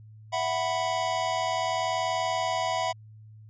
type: chord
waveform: square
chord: E suspended second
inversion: none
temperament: equal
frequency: 659.3 / 740 / 987.8 Hz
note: E5 / F#5 / B5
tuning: 0 / 0 / 0 cents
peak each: -31 dBFS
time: 0.32-2.93 s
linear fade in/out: 20 ms
effects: added 108 Hz sine -46 dBFS peak until 3.49 s + resampled to 16000 Hz